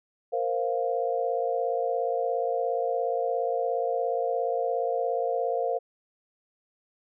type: chord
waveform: sine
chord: Bb suspended second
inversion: none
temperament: equal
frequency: 466.2 / 523.3 / 698.5 Hz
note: Bb4 / C5 / F5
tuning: 0 / 0 / 0 cents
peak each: -29 dBFS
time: 0.32-5.79 s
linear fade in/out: 20 ms
effects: none